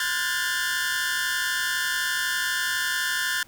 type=tone cluster; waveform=sawtooth; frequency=1031 / 1427 / 1479 / 1609 / 1766 Hz; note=C6 / F6 / F#6 / G6 / A6; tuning=-26 / +37 / -1 / +45 / +6 cents; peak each=-33 / -28 / -30 / -26 / -24 dBFS; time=0-3.43 s; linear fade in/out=2 ms; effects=pink hiss -54 dBFS RMS until 3.47 s